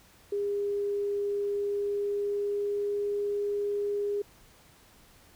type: tone with pitch glide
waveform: sine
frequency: 405.8 to 408.6 Hz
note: G#4 to G#4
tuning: -40 to -28 cents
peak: -27 dBFS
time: 0.32-4.22 s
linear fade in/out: 5 ms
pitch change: +12 cents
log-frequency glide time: 1.52-3.02 s
effects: pink hiss -58 dBFS RMS until 5.35 s